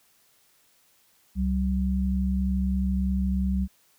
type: tone pair together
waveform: sine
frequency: 67.4 / 190.64 Hz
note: C#2 / G3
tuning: -48 / -48 cents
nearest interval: octave + tritone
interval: 1800 cents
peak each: -25 dBFS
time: 1.35-3.68 s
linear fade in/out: 50 ms
effects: white hiss -63 dBFS RMS until 3.98 s